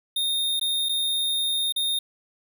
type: tone with dropouts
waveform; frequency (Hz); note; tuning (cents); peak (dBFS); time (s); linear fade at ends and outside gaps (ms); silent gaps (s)
square; 3678; A#7; -24; -23; 0.16-1.99; 5; 0.597-0.612 / 0.888-0.892 / 1.724-1.761
effects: none